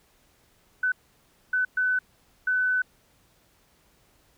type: tone bursts at uneven times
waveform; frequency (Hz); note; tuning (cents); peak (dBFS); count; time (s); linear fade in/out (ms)
sine; 1505; F#6; +29; -21; 4; 0.83-0.92 / 1.53-1.65 / 1.77-1.99 / 2.47-2.82; 5
effects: pink hiss -63 dBFS RMS until 4.37 s